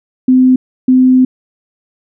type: tone bursts at uneven times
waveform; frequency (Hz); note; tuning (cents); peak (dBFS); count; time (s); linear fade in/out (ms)
sine; 256.4; C4; -35; -4; 2; 0.28-0.56 / 0.88-1.25; 5
effects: none